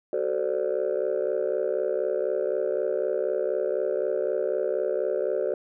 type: chord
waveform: sine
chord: D dominant seventh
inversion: first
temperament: equal with one note detuned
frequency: 376 / 440 / 523.3 / 587.3 Hz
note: F#4 / A4 / C5 / D5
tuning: +28 / 0 / 0 / 0 cents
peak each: -28 dBFS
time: 0.13-5.54 s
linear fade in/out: 2 ms
effects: tanh soft clip ceiling -17 dBFS